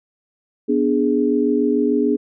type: chord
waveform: sine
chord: G# diminished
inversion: first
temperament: equal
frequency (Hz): 246.9 / 293.7 / 415.3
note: B3 / D4 / G#4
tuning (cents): 0 / 0 / 0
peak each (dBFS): -19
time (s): 0.68-2.17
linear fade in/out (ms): 20
effects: none